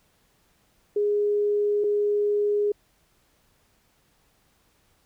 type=tone pair in turn; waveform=sine; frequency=413.4 / 413.4 Hz; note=G#4 / G#4; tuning=-8 / -8 cents; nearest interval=unison; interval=0 cents; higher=neither; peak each=-20 dBFS; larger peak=neither; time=0.96-1.84 / 1.84-2.72 s; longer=neither; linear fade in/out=5 ms; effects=pink hiss -65 dBFS RMS until 5.05 s